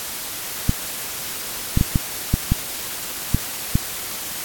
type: clicks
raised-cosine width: 5 ms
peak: -3 dBFS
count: 8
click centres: 0.694 / 1.774 / 1.811 / 1.958 / 2.34 / 2.52 / 3.346 / 3.755 s
effects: white hiss -29 dBFS RMS until 4.44 s + AAC 64 kbps